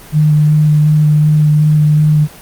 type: tone with vibrato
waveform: sine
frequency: 151.6 Hz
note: D#3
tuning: 45 cents flat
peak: -6 dBFS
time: 0.12-2.28 s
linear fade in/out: 50 ms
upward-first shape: square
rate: 2.7 Hz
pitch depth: 10 cents each way
effects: pink hiss -35 dBFS RMS until 2.41 s + Opus 24 kbps